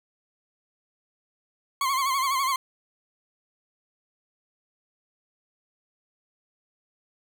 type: tone with vibrato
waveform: 40% pulse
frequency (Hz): 1077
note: C6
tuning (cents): +50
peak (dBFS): -22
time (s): 1.81-2.56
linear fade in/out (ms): 2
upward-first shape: sine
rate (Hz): 12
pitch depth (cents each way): 80
effects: 10-bit